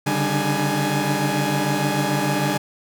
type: tone cluster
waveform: sawtooth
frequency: 140.7 / 147.4 / 196.6 / 302.8 / 836 Hz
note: C#3 / D3 / G3 / D#4 / G#5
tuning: +26 / +7 / +5 / -47 / +11 cents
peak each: -22 dBFS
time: 0.06-2.58 s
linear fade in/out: 10 ms
effects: none